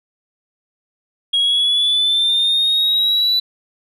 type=exponential sweep; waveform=sine; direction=up; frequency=3285 to 3978 Hz; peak=-11 dBFS; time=1.33-3.4 s; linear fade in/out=10 ms; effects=tanh soft clip ceiling -11 dBFS